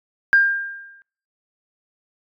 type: tone with exponential decay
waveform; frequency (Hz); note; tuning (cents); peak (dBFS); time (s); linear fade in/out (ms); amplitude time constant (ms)
sine; 1600; G6; +35; -8; 0.33-1.02; 0; 150
effects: noise-tail reverb RT60 0.5 s tail -24 dB re dry + tanh soft clip ceiling -4 dBFS